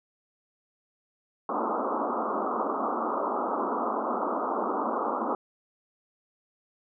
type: band-pass noise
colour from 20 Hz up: white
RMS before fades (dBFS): -29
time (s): 1.49-5.35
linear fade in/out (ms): 2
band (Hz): 210 to 1300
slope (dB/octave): 96
effects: none